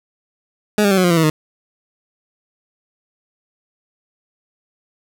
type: tone with pitch steps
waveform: 20% pulse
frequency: 210 / 201 / 192.35 / 184.09 / 176.18 / 168.61 / 161.37 / 154.44 Hz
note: G#3 / G3 / G3 / F#3 / F3 / E3 / E3 / D#3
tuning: +19 / +44 / -33 / -9 / +15 / +39 / -37 / -13 cents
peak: -7 dBFS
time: 0.78-1.3 s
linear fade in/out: 2 ms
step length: 65 ms
effects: none